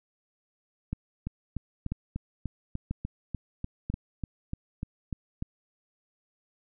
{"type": "two click trains", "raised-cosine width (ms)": 5, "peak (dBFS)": [-20, -18], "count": [15, 4], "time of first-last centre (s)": [[1.27, 5.424], [0.93, 3.9]], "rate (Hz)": [3.37, 1.01], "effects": []}